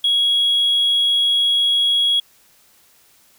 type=tone; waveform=triangle; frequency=3322 Hz; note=G#7; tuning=in tune; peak=-11 dBFS; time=0.04-2.2 s; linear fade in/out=5 ms; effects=tanh soft clip ceiling -10 dBFS + white hiss -54 dBFS RMS until 3.38 s